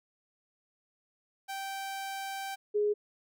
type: tone pair in turn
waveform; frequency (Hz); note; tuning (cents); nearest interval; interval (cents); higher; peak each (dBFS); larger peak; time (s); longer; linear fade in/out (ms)
sawtooth / sine; 780 / 416.5; G5 / G#4; -9 / +5; major seventh; 1086; first; -32 / -25; second; 1.48-2.56 / 2.74-2.94; first; 20
effects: none